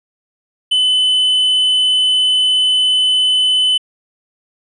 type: tone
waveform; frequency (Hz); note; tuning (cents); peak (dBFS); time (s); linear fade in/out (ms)
triangle; 3019; F#7; +34; -9; 0.71-3.78; 10
effects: resampled to 24000 Hz